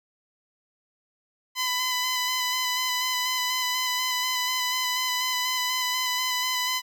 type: tone with vibrato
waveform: 10% pulse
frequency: 1007 Hz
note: B5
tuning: 33 cents sharp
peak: -16 dBFS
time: 1.55-6.82 s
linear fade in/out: 50 ms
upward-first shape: square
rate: 4.1 Hz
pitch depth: 16 cents each way
effects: none